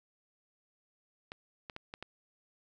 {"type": "clicks", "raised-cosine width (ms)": 0.3, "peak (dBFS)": -26, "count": 5, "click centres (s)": [1.319, 1.698, 1.764, 1.939, 2.026], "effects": []}